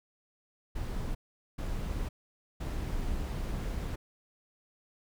brown noise bursts at uneven times, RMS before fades -34 dBFS, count 3, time 0.75-1.15 / 1.58-2.09 / 2.6-3.96 s, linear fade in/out 10 ms, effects none

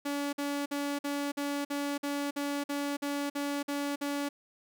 sawtooth tone bursts, 285.4 Hz, D4, 49 cents flat, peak -27 dBFS, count 13, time 0.05-4.29 s, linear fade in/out 10 ms, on 280 ms, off 50 ms, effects none

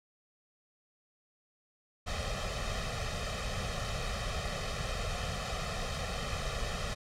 pink noise with comb filter, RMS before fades -35 dBFS, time 2.06-6.95 s, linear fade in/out 20 ms, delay 1.6 ms, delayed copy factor +1, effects low-pass 6000 Hz 12 dB/octave

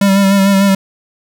square tone with vibrato, 196.4 Hz, G3, 4 cents sharp, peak -8 dBFS, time 0.01-0.75 s, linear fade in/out 5 ms, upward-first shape sine, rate 6.7 Hz, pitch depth 32 cents each way, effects none

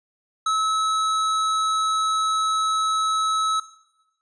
sine tone with tanh clipping, 1295 Hz, E6, 31 cents flat, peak -21 dBFS, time 0.46-3.6 s, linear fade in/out 5 ms, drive 17 dB, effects noise-tail reverb RT60 1.0 s tail -18 dB re dry + resampled to 22050 Hz

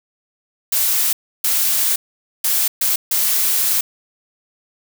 blue noise bursts at uneven times, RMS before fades -17 dBFS, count 5, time 0.72-1.13 / 1.44-1.96 / 2.44-2.68 / 2.81-2.96 / 3.11-3.81 s, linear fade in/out 5 ms, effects none

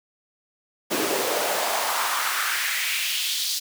pink noise with high-pass filter sweep, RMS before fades -25 dBFS, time 0.9-3.6 s, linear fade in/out 20 ms, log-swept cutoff 320 to 4500 Hz, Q 2.4, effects none

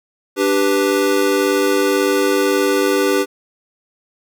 square chord, G major, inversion second, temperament equal, 293.7 / 392 / 493.9 Hz, D4 / G4 / B4, 0 / 0 / 0 cents, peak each -20 / -17 / -20 dBFS, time 0.36-3.26 s, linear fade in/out 50 ms, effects none

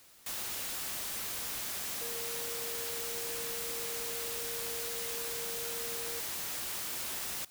sine tone in noise, 466.2 Hz, A#4, in tune, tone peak -43 dBFS, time 2.01-6.2 s, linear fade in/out 5 ms, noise white, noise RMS -38 dBFS, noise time 0.26-7.45 s, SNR -8 dB, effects white hiss -59 dBFS RMS until 7.5 s

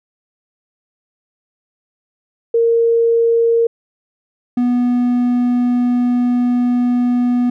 sine / triangle tone pair in turn, 462.4 / 244.9 Hz, A#4 / B3, -14 / -14 cents, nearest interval major seventh, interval 1100 cents, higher first, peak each -10 dBFS, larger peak neither, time 2.54-3.67 / 4.57-7.5 s, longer second, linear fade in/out 5 ms, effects none

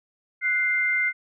sine tone pair together, 1480 / 2093 Hz, F#6 / C7, 0 / 0 cents, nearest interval tritone, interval 600 cents, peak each -27 / -21 dBFS, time 0.41-1.13 s, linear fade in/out 50 ms, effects none

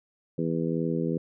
harmonic tone, 82.41 Hz, E2, in tune, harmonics 2 / 3 / 4 / 5 / 6, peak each -29 / -31 / -32 / -33 / -34 dBFS, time 0.38-1.18 s, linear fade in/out 5 ms, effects none

